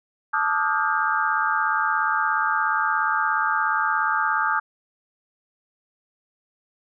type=tone cluster; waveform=sine; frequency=877 / 1182 / 1259 / 1420 / 1598 Hz; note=A5 / D6 / D#6 / F6 / G6; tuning=-6 / +11 / +20 / +28 / +33 cents; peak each=-26 dBFS; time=0.33-4.6 s; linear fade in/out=10 ms; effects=none